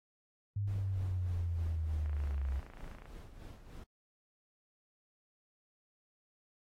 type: linear sweep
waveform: sine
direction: down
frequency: 102.4 to 65.41 Hz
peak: -32 dBFS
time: 0.56-2.6 s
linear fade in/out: 5 ms
type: noise with tremolo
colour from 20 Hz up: brown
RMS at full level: -47 dBFS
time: 0.67-3.84 s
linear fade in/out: 5 ms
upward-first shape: sine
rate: 3.3 Hz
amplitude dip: 60%
type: click train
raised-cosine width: 0.5 ms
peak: -38 dBFS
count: 29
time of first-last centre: 2.06-3.056 s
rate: 28.1 Hz
effects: AAC 48 kbps